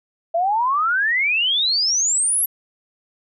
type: exponential sweep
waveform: sine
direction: up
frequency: 654 to 11720 Hz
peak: -16 dBFS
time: 0.34-2.46 s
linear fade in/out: 10 ms
effects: none